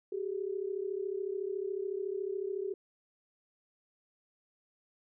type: tone pair together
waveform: sine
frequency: 381.4 / 415.3 Hz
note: G4 / G#4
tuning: -47 / 0 cents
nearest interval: minor second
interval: 147 cents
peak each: -35 / -37 dBFS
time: 0.12-2.74 s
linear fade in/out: 5 ms
effects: none